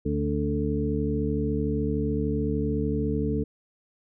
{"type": "harmonic tone with a mistuned harmonic", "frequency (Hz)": 73.5, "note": "D2", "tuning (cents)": 2, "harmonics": [1, 2, 3, 4, 6], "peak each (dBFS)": [-30, -30, -30, -30, -30], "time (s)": [0.05, 3.44], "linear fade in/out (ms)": 10, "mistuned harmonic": 4, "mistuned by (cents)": -19, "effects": []}